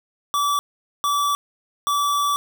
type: tone bursts at uneven times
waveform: square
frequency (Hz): 1154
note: D6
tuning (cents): -31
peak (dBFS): -19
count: 3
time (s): 0.34-0.59 / 1.04-1.35 / 1.87-2.36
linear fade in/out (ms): 0
effects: none